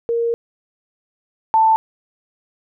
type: tone pair in turn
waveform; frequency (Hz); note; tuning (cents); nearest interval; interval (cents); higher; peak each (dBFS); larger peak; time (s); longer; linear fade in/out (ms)
sine; 466.2 / 885.7; A#4 / A5; 0 / +11; major seventh; 1111; second; -16 / -10; second; 0.09-0.34 / 1.54-1.76; first; 0
effects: none